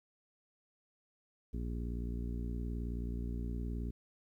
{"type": "harmonic tone", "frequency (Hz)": 59, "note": "A#1", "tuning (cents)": 22, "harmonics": [1, 2, 3, 4, 5, 6, 7], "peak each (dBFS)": [-37, -45, -46, -45, -50, -55, -53], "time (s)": [1.53, 3.91], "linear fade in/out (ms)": 10, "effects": ["12-bit"]}